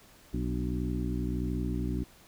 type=harmonic tone with a mistuned harmonic; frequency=61.5 Hz; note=B1; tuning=7 cents flat; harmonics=1 / 2 / 3 / 4 / 5 / 6; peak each=-33 / -36 / -36 / -37 / -37 / -42 dBFS; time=0.33-2.04 s; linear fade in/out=10 ms; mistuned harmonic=5; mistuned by=-48 cents; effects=pink hiss -57 dBFS RMS until 2.27 s